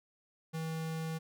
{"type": "tone", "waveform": "square", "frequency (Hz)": 161, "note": "E3", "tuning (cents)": -41, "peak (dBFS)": -36, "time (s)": [0.53, 1.19], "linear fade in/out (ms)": 20, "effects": []}